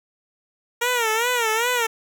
10% pulse tone with vibrato, 466.2 Hz, A#4, in tune, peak -11 dBFS, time 0.81-1.87 s, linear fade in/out 10 ms, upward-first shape sine, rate 2.5 Hz, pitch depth 120 cents each way, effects none

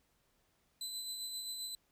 25% pulse tone with tremolo, 4024 Hz, B7, 32 cents sharp, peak -34 dBFS, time 0.81-1.75 s, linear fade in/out 2 ms, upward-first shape sine, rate 7.6 Hz, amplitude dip 35%, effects pink hiss -75 dBFS RMS until 1.91 s

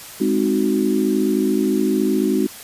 sine chord, Ab dominant seventh, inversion none, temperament equal, 207.7 / 261.6 / 311.1 / 370 Hz, Ab3 / C4 / Eb4 / Gb4, 0 / 0 / 0 / 0 cents, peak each -21 dBFS, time 0.2-2.47 s, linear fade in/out 10 ms, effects white hiss -37 dBFS RMS until 2.63 s + resampled to 32000 Hz

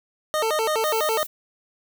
25% pulse tone with vibrato, 524 Hz, C5, 2 cents sharp, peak -17 dBFS, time 0.34-1.23 s, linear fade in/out 0 ms, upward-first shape square, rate 6 Hz, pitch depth 280 cents each way
violet noise, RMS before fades -34 dBFS, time 0.83-1.27 s, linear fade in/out 10 ms
effects none

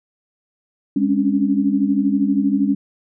sine tone cluster, 203.7 / 272.4 / 285 Hz, G#3 / C#4 / C#4, -33 / -30 / +48 cents, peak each -19 dBFS, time 0.96-2.75 s, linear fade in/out 5 ms, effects none

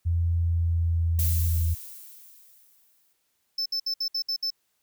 sine tone with pitch glide, 84.7 to 82.62 Hz, E2 to E2, +48 to +4 cents, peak -21 dBFS, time 0.05-1.75 s, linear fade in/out 20 ms, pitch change -44 cents, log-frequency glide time 0.36-1.6 s
violet noise with exponential decay, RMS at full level -28 dBFS, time 1.19-3.13 s, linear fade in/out 1 ms, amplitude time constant 420 ms
triangle tone bursts, 5274 Hz, E8, in tune, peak -24 dBFS, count 7, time 3.58-4.504 s, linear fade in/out 5 ms, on 78 ms, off 63 ms
effects white hiss -73 dBFS RMS until 4.82 s

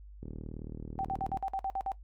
click train, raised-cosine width 3 ms, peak -29 dBFS, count 45, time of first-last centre 0.23-1.37 s, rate 38.6 Hz
sine tone bursts, 775 Hz, G5, 20 cents flat, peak -30 dBFS, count 9, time 0.99-1.918 s, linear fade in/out 0 ms, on 56 ms, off 53 ms
effects noise-tail reverb RT60 0.1 s tail -17 dB re dry + added 50 Hz sine -47 dBFS peak until 2.03 s

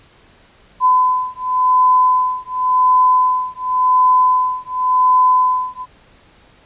sine beating tone pair, 1011 / 1011.91 Hz, B5 / B5, +40 / +42 cents, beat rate 0.91 Hz, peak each -14 dBFS, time 0.8-5.86 s, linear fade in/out 50 ms, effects pink hiss -49 dBFS RMS until 6.65 s + resampled to 8000 Hz

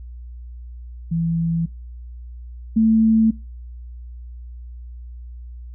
sine tone pair in turn, 166.3 / 222 Hz, E3 / A3, +16 / +16 cents, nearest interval perfect fourth, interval 500 cents, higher second, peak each -18 / -12 dBFS, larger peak second, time 1.11-1.66 / 2.76-3.31 s, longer neither, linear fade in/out 10 ms, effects noise-tail reverb RT60 0.3 s tail -25 dB re dry + added 60 Hz sine -33 dBFS peak until 5.74 s

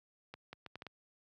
accelerating click train, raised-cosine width 0.3 ms, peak -30 dBFS, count 6, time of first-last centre 0.34-0.867 s, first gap 190 ms, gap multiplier 0.7, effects high-pass 80 Hz 12 dB/octave

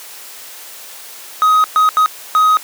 triangle tone bursts at uneven times, 1259 Hz, D#6, 20 cents sharp, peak -6 dBFS, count 4, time 1.42-1.64 / 1.76-1.89 / 1.97-2.06 / 2.35-2.57 s, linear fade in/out 0 ms, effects white hiss -34 dBFS RMS until 2.63 s + high-pass 400 Hz 12 dB/octave

